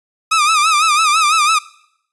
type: tone with vibrato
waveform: sawtooth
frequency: 1244.5 Hz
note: D#6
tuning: in tune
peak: -7 dBFS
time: 0.31-1.59 s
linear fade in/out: 10 ms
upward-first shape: sine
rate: 6 Hz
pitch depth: 100 cents each way
effects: noise-tail reverb RT60 0.7 s tail -20 dB re dry + resampled to 24000 Hz